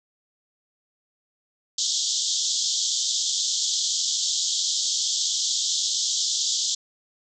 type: band-pass noise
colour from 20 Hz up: white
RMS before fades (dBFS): -25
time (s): 1.78-6.75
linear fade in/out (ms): 5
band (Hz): 3200 to 7400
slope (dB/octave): 96
effects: none